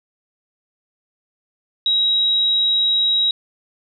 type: tone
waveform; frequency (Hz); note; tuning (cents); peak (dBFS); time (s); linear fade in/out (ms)
sine; 3835; A#7; +48; -14; 1.86-3.31; 2
effects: none